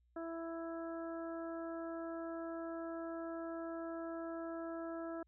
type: harmonic tone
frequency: 330.9 Hz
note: E4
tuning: 7 cents sharp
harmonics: 1 / 2 / 3 / 4 / 5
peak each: -43 / -45 / -56 / -51 / -57 dBFS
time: 0.16-5.23 s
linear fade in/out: 5 ms
effects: added 60 Hz sine -70 dBFS peak until 5.27 s